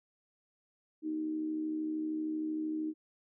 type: tone with amplitude modulation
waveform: sine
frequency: 311.1 Hz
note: D#4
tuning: in tune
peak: -30 dBFS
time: 1.02-2.94 s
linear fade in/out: 50 ms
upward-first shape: sine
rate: 73 Hz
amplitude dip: 50%
effects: none